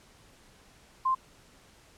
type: tone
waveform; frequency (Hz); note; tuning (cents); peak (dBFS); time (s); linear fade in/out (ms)
sine; 1046.5; C6; 0; -23; 1.05-1.15; 10
effects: pink hiss -58 dBFS RMS until 1.97 s + low-pass 10000 Hz 12 dB/octave